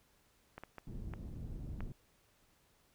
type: clicks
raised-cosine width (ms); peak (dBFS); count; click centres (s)
0.5; -31; 5; 0.58 / 0.636 / 0.783 / 1.137 / 1.806
type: low-pass noise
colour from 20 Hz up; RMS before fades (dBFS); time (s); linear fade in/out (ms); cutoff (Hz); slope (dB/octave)
pink; -44; 0.87-1.92; 2; 190; 12
effects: pink hiss -71 dBFS RMS until 2.94 s